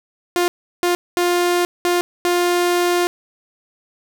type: tone bursts at uneven times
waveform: sawtooth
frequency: 352.2 Hz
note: F4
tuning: 15 cents sharp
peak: -11 dBFS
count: 5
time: 0.36-0.48 / 0.83-0.95 / 1.17-1.65 / 1.85-2.01 / 2.25-3.07 s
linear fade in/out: 0 ms
effects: none